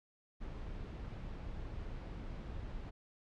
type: noise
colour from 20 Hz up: brown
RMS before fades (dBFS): -44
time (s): 0.4-2.91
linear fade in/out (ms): 20
effects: low-pass 4000 Hz 12 dB/octave